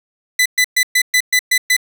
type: tone bursts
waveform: sawtooth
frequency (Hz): 2000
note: B6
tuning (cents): +21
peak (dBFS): -7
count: 8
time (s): 0.39-1.766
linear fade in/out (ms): 5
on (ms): 67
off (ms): 120
effects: none